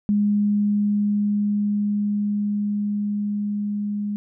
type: tone with level ramp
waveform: sine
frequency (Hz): 206.2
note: G#3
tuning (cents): -12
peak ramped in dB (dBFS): -16 to -23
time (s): 0.09-4.16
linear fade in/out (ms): 0
effects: none